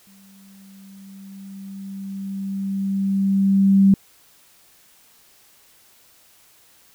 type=tone with exponential growth; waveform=sine; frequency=195.3 Hz; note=G3; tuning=6 cents flat; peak=-9 dBFS; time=0.07-3.94 s; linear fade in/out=2 ms; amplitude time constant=840 ms; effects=white hiss -54 dBFS RMS until 6.94 s